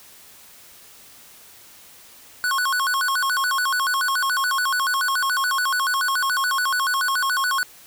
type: tone with vibrato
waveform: square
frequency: 1268 Hz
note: D#6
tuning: 32 cents sharp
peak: -20 dBFS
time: 2.44-7.63 s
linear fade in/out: 0 ms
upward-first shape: square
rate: 7 Hz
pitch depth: 270 cents each way
effects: white hiss -47 dBFS RMS until 7.86 s